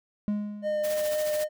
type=tone with exponential decay; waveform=triangle; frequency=207.7 Hz; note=G#3; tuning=in tune; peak=-21 dBFS; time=0.28-1.16 s; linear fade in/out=0 ms; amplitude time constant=190 ms
type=tone with vibrato; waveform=triangle; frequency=608 Hz; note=D#5; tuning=40 cents flat; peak=-23 dBFS; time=0.62-1.49 s; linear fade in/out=50 ms; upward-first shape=triangle; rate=3.9 Hz; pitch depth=11 cents each way
type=noise with tremolo; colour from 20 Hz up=white; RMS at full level=-36 dBFS; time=0.83-1.45 s; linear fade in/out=20 ms; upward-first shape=sine; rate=14 Hz; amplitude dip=50%
effects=none